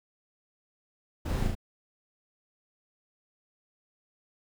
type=noise with echo; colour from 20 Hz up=brown; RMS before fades=-31 dBFS; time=1.25-1.48 s; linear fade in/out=10 ms; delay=36 ms; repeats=2; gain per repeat=-2 dB; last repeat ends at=1.552 s; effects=none